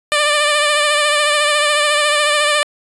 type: tone with vibrato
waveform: 10% pulse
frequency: 593 Hz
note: D5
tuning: 17 cents sharp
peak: -4 dBFS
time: 0.12-2.63 s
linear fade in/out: 0 ms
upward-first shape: triangle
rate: 14 Hz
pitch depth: 40 cents each way
effects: resampled to 24000 Hz